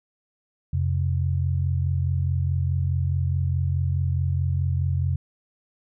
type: tone pair together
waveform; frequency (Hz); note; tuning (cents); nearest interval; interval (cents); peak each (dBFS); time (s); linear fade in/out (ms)
sine; 87.8 / 132.54; F2 / C3; +10 / +23; perfect fifth; 713; -22 / -25; 0.73-5.16; 5
effects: none